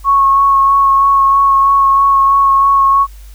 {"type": "tone with vibrato", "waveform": "sine", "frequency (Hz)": 1100, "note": "C#6", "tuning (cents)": -14, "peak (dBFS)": -6, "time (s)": [0.04, 3.07], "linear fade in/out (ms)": 50, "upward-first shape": "sine", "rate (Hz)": 3.1, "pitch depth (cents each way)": 14, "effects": ["added 50 Hz sine -31 dBFS peak until 3.34 s", "white hiss -46 dBFS RMS until 3.34 s"]}